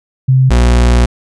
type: tone pair in turn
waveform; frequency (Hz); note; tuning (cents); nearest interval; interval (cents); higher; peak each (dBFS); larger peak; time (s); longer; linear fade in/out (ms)
sine / 40% pulse; 130.81 / 60.01; C3 / B1; 0 / -49; octave + minor second; 1349; first; -5; neither; 0.28-0.5 / 0.5-1.06; second; 10
effects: resampled to 22050 Hz